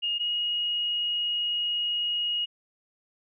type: tone pair in turn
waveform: sine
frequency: 2849 / 2882 Hz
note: F7 / F#7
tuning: +34 / -46 cents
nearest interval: unison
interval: 20 cents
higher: second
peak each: -25 / -25 dBFS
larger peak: neither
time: 0.02-0.19 / 0.19-2.46 s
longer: second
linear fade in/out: 20 ms
effects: none